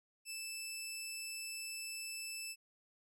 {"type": "tone", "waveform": "15% pulse", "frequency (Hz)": 2637, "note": "E7", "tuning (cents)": 0, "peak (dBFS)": -35, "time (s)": [0.25, 2.56], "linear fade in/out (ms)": 50, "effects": []}